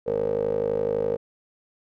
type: tone with band-pass filter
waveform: 15% pulse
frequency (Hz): 51.91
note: G#1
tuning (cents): 0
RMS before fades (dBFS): -25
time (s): 0.06-1.17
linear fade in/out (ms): 20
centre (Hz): 470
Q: 7.7
effects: none